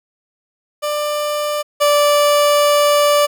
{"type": "tone pair in turn", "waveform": "30% pulse", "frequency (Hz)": [593, 584.5], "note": ["D5", "D5"], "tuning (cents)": [17, -8], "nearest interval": "unison", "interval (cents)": 25, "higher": "first", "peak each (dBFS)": [-15, -8], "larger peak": "second", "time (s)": [[0.82, 1.63], [1.8, 3.27]], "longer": "second", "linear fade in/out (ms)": 20, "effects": []}